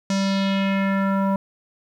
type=tone with low-pass filter sweep; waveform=square; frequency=195.1 Hz; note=G3; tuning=8 cents flat; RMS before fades=-21 dBFS; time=0.1-1.36 s; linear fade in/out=2 ms; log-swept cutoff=6200 to 950 Hz; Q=2.4; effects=9-bit